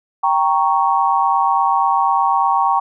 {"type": "chord", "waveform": "sine", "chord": "G diminished", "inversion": "none", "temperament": "equal", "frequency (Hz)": [784, 932.3, 1108.7], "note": ["G5", "Bb5", "Db6"], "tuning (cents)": [0, 0, 0], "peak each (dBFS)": -17, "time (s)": [0.23, 2.8], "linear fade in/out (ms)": 10, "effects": []}